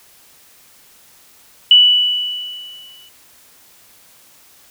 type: tone with exponential decay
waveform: sine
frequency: 2960 Hz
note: F#7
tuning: in tune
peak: -3 dBFS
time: 1.71-3.09 s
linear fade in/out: 2 ms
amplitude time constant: 300 ms
effects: white hiss -48 dBFS RMS until 4.7 s